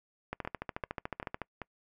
two click trains, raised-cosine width 0.5 ms, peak -23 / -20 dBFS, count 4 / 16, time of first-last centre 0.45-1.617 / 0.33-1.417 s, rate 2.57 / 13.8 Hz, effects noise-tail reverb RT60 0.1 s tail -26 dB re dry

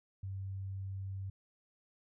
sine tone, 96.6 Hz, G2, 25 cents flat, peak -38 dBFS, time 0.23-1.3 s, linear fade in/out 5 ms, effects none

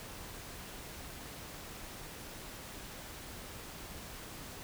silence, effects pink hiss -47 dBFS RMS until 4.63 s

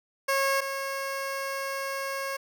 15% pulse tone pair in turn, 545 / 545 Hz, C#5 / C#5, -29 / -29 cents, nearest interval unison, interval 0 cents, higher neither, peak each -17 / -24 dBFS, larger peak first, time 0.28-0.61 / 0.61-2.37 s, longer second, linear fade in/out 10 ms, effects none

